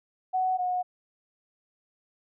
sine tone pair in turn, 745 / 727.1 Hz, F#5 / F#5, +12 / -30 cents, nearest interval unison, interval 42 cents, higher first, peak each -23 / -25 dBFS, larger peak first, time 0.33-0.58 / 0.58-0.83 s, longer neither, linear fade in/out 20 ms, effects none

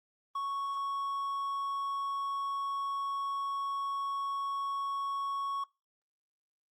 triangle tone, 1108.7 Hz, C#6, in tune, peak -30 dBFS, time 0.35-5.64 s, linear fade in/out 5 ms, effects noise-tail reverb RT60 0.3 s tail -25 dB re dry + Opus 24 kbps

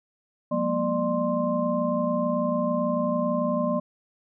sine tone cluster, 180.3 / 207.1 / 238.4 / 598 / 1050 Hz, F#3 / G#3 / A#3 / D5 / C6, -45 / -5 / +39 / +31 / +6 cents, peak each -30 / -34 / -27 / -26 / -31 dBFS, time 0.51-3.8 s, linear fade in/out 10 ms, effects none

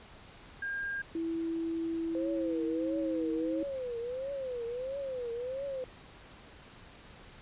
sine tone, 1610 Hz, G6, 46 cents sharp, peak -33 dBFS, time 0.62-1.02 s, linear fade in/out 5 ms
sine tone with pitch glide, 329.6 to 322.3 Hz, E4 to E4, 0 to -39 cents, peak -31 dBFS, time 1.15-3.63 s, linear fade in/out 2 ms, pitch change -39 cents, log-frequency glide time 2.32-2.98 s
sine tone with vibrato, 510 Hz, C5, 44 cents flat, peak -34 dBFS, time 2.15-5.84 s, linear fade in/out 0 ms, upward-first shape triangle, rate 1.5 Hz, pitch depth 180 cents each way
effects pink hiss -53 dBFS RMS until 7.41 s + resampled to 8000 Hz

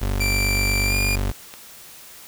30% pulse tone, 48.32 Hz, G1, 24 cents flat, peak -18 dBFS, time 0.01-1.32 s, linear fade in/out 10 ms
sawtooth tone with pitch glide, 2349 to 2408 Hz, D7 to D7, 0 to +43 cents, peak -18 dBFS, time 0.2-1.16 s, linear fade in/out 10 ms, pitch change +43 cents, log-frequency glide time 0.85-0.95 s
clicks, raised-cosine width 0.2 ms, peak -24 / -19 dBFS, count 2, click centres 0.687 / 1.539 s
effects white hiss -43 dBFS RMS until 2.27 s

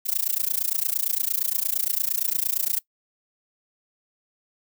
violet noise with amplitude modulation, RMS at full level -21 dBFS, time 0.05-2.8 s, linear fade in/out 20 ms, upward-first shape sine, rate 28.7 Hz, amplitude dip 100%, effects noise-tail reverb RT60 0.1 s tail -21 dB re dry

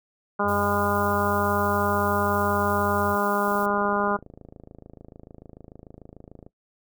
harmonic tone, 203.6 Hz, G#3, 34 cents flat, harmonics 1 / 2 / 3 / 4 / 5 / 6 / 7, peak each -29 / -29 / -29 / -29 / -29 / -29 / -29 dBFS, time 0.39-4.17 s, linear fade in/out 10 ms
sine tone with pitch glide, 92.5 to 91.7 Hz, F#2 to F#2, 0 to -15 cents, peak -31 dBFS, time 0.43-3.17 s, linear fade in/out 50 ms, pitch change -15 cents, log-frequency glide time 1.13-2.84 s
violet noise, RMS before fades -40 dBFS, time 0.48-3.66 s, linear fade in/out 5 ms
click train, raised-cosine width 2 ms, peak -30 dBFS, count 81, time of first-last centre 3.48-6.465 s, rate 26.8 Hz
effects noise-tail reverb RT60 0.1 s tail -18 dB re dry

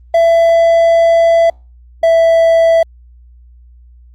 triangle tone pair in turn, 668 / 660.7 Hz, E5 / E5, +23 / +4 cents, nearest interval unison, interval 19 cents, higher first, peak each -4 dBFS, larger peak neither, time 0.14-1.5 / 2.03-2.83 s, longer first, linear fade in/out 5 ms, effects added 60 Hz sine -38 dBFS peak until 4.14 s + Opus 24 kbps

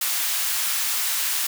white high-pass noise, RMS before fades -24 dBFS, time 0.01-1.47 s, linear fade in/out 5 ms, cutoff 1100 Hz, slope 12 dB/octave, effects none

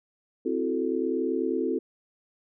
sine chord, F# half-diminished seventh, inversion second, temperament equal, 261.6 / 329.6 / 370 / 440 Hz, C4 / E4 / F#4 / A4, 0 / 0 / 0 / 0 cents, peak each -30 dBFS, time 0.45-1.79 s, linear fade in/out 10 ms, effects none

